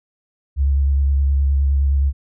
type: tone with vibrato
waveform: sine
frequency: 69.3 Hz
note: C#2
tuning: in tune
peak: -13 dBFS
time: 0.56-2.13 s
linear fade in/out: 50 ms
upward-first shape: square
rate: 9.6 Hz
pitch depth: 22 cents each way
effects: none